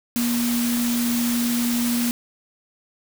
sine tone in noise, 238.8 Hz, A#3, 42 cents sharp, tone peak -20 dBFS, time 0.16-2.11 s, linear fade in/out 0 ms, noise white, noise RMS -28 dBFS, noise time 0.16-2.11 s, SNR +5 dB, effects none

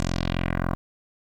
10% pulse tone with low-pass filter sweep, 43.65 Hz, F1, in tune, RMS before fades -26 dBFS, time 0-0.75 s, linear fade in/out 0 ms, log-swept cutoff 7700 to 1100 Hz, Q 2.1, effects 8-bit

